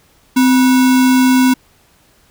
sine tone with sample-and-hold, 257.6 Hz, C4, 27 cents flat, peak -7 dBFS, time 0.36-1.54 s, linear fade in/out 10 ms, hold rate 1225 Hz, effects pink hiss -52 dBFS RMS until 2.3 s

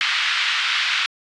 white band-pass noise, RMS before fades -21 dBFS, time 0.01-1.06 s, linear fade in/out 0 ms, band 1300 to 3700 Hz, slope 24 dB/octave, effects resampled to 22050 Hz

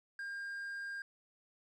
triangle tone, 1606 Hz, G6, 41 cents sharp, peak -38 dBFS, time 0.19-1.02 s, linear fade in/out 2 ms, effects resampled to 24000 Hz + 12-bit

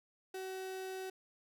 35% pulse tone, 377.6 Hz, F#4, 35 cents sharp, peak -39 dBFS, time 0.34-1.1 s, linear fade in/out 5 ms, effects none

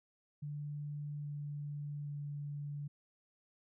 sine tone with pitch steps, 146.8 / 145.87 / 144.95 Hz, D3 / D3 / D3, 0 / -11 / -22 cents, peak -39 dBFS, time 0.42-2.88 s, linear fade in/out 10 ms, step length 820 ms, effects none

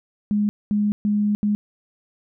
sine tone bursts at uneven times, 207.7 Hz, G#3, in tune, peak -17 dBFS, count 4, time 0.31-0.49 / 0.71-0.92 / 1.05-1.35 / 1.43-1.55 s, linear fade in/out 0 ms, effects none

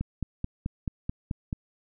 click train, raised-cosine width 5 ms, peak -17 dBFS, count 8, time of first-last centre 0.01-1.528 s, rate 4.61 Hz, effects none

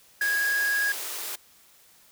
white high-pass noise, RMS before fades -34 dBFS, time 0.21-1.36 s, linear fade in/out 10 ms, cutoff 310 Hz, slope 48 dB/octave
triangle tone with vibrato, 1650 Hz, G#6, 12 cents flat, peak -21 dBFS, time 0.21-0.92 s, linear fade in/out 2 ms, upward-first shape sine, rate 20 Hz, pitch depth 18 cents each way
effects white hiss -57 dBFS RMS until 2.11 s

